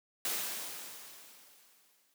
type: noise with exponential decay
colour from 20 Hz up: white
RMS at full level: -33 dBFS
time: 0.25-2.14 s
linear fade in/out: 1 ms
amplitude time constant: 410 ms
effects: high-pass 200 Hz 12 dB/octave